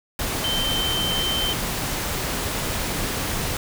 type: tone in noise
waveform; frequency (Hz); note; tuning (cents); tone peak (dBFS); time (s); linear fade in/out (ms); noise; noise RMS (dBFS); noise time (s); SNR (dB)
sine; 3100; G7; -20; -23; 0.44-1.53; 2; pink; -26; 0.19-3.57; 0
effects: none